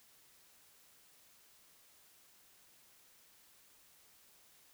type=silence; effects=white hiss -65 dBFS RMS until 4.73 s